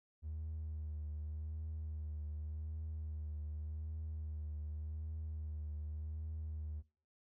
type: tone with vibrato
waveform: triangle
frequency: 77 Hz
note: D#2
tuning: 17 cents flat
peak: -37 dBFS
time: 0.22-6.83 s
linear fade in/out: 50 ms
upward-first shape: triangle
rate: 0.86 Hz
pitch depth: 40 cents each way
effects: noise-tail reverb RT60 0.4 s tail -23 dB re dry + tanh soft clip ceiling -36 dBFS